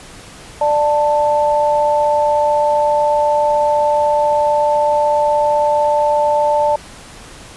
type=tone pair together; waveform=sine; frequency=592.2 / 884 Hz; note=D5 / A5; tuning=+14 / +8 cents; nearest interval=perfect fifth; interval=694 cents; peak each=-14 dBFS; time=0.61-6.76 s; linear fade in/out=5 ms; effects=pink hiss -37 dBFS RMS until 7.56 s + resampled to 24000 Hz